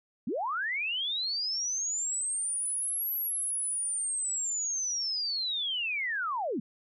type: linear two-way sweep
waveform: sine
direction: up then down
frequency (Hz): 185 to 11800 to 185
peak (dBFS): -29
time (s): 0.27-6.6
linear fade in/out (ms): 5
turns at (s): 3.13
effects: none